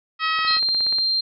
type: harmonic tone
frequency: 639 Hz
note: D#5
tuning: 46 cents sharp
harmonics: 2 / 3 / 4 / 5 / 6 / 7 / 8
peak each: -22 / -26 / -28 / -30 / -32 / -33 / -34 dBFS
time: 0.19-0.6 s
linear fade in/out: 50 ms
type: click train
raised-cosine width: 0.5 ms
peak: -22 dBFS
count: 11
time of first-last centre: 0.39-0.985 s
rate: 16.8 Hz
type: tone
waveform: sine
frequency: 4173 Hz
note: C8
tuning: 5 cents flat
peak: -18 dBFS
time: 0.47-1.21 s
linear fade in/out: 10 ms
effects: none